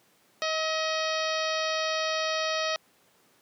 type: harmonic tone with a mistuned harmonic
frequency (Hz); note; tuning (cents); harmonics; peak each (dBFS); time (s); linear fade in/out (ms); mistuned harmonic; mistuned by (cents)
632; D#5; +27; 1 / 2 / 3 / 4 / 5 / 6 / 7 / 8 / 9; -30 / -33 / -35 / -36 / -37 / -38 / -38 / -39 / -40; 0.42-2.76; 0; 2; +19
effects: pink hiss -63 dBFS RMS until 3.41 s + high-pass 200 Hz 12 dB/octave